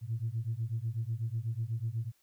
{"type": "beating tone pair", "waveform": "sine", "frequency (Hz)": [110, 118.1], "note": ["A2", "A#2"], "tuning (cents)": [0, 23], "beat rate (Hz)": 8.1, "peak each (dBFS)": [-34, -34], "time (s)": [0.01, 2.12], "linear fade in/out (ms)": 50, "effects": ["tanh soft clip ceiling -25 dBFS", "white hiss -71 dBFS RMS until 2.22 s"]}